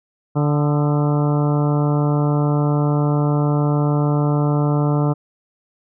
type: harmonic tone with a mistuned harmonic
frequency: 146.83 Hz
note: D3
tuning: in tune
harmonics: 1 / 2 / 3 / 4 / 5 / 6 / 7 / 8 / 9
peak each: -16 / -22 / -26 / -28 / -30 / -32 / -33 / -34 / -35 dBFS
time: 0.35-5.14 s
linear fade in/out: 20 ms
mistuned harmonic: 8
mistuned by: +49 cents
effects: none